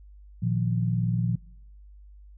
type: chord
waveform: sine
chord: Bb suspended fourth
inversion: none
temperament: just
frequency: 116.54 / 155.39 / 174.81 Hz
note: Bb2 / Eb3 / F3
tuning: 0 / -2 / +2 cents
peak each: -25 / -31 / -27 dBFS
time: 0.42-1.36 s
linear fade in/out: 10 ms
effects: noise-tail reverb RT60 0.8 s tail -25 dB re dry + added 50 Hz sine -46 dBFS peak until 2.37 s